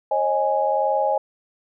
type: chord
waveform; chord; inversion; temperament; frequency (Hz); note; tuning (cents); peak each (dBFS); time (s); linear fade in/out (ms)
sine; C# suspended second; none; equal with one note detuned; 540.5 / 622.3 / 830.6; C#5 / D#5 / G#5; -44 / 0 / 0; -23 / -23 / -21; 0.11-1.18; 5
effects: none